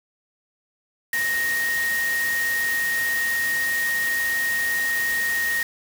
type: tone in noise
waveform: sine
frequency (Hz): 1864.7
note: A#6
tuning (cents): 0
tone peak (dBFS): -21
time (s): 1.13-5.63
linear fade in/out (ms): 2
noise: white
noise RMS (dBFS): -31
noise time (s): 1.13-5.63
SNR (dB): +7
effects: none